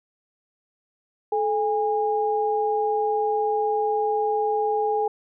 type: tone pair together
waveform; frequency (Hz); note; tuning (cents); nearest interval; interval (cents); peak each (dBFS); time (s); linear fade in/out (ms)
sine; 432.6 / 816.6; A4 / G#5; -29 / -29; major seventh; 1100; -23; 1.32-5.08; 5
effects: none